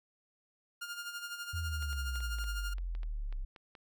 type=tone with tremolo; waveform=sawtooth; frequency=1410 Hz; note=F6; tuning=16 cents sharp; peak=-34 dBFS; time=0.81-2.74 s; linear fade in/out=10 ms; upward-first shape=sine; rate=12 Hz; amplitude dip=60%
type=exponential sweep; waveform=sine; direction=down; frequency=86.8 to 32 Hz; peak=-34 dBFS; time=1.53-3.45 s; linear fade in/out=10 ms
type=clicks; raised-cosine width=0.3 ms; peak=-36 dBFS; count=12; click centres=1.825 / 1.93 / 2.157 / 2.205 / 2.386 / 2.441 / 2.783 / 2.951 / 3.032 / 3.326 / 3.562 / 3.752 s
effects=none